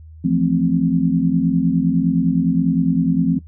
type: chord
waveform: sine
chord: F major seventh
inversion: third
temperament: equal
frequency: 164.81 / 174.61 / 220 / 261.6 Hz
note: E3 / F3 / A3 / C4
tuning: 0 / 0 / 0 / 0 cents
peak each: -21 / -18 / -22 / -18 dBFS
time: 0.24-3.39 s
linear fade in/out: 10 ms
effects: noise-tail reverb RT60 0.1 s tail -18 dB re dry + added 79 Hz sine -37 dBFS peak until 3.47 s